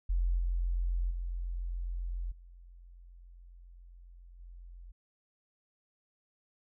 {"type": "tone with level steps", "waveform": "sine", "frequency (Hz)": 43.65, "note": "F1", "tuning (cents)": 0, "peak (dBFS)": [-26, -28, -33, -50, -46], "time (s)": [0.09, 4.92], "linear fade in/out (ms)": 10, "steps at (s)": [0.38, 1.1, 2.31, 4.39], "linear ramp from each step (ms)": 10, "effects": []}